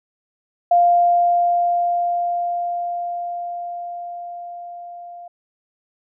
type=tone with level ramp; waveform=sine; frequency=698.5 Hz; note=F5; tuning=in tune; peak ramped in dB=-10 to -34 dBFS; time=0.71-5.28 s; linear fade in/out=5 ms; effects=none